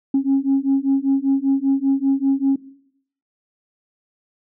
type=beating tone pair; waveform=sine; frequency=270 / 275.1 Hz; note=C#4 / C#4; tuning=-45 / -13 cents; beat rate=5.1 Hz; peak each=-17 / -17 dBFS; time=0.14-2.56 s; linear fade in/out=5 ms; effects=noise-tail reverb RT60 0.7 s tail -18 dB re dry + tanh soft clip ceiling -10 dBFS